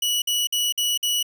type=tone bursts; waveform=sawtooth; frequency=2938 Hz; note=F#7; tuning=13 cents flat; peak=-17 dBFS; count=5; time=0.02-1.228 s; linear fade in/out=5 ms; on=200 ms; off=52 ms; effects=none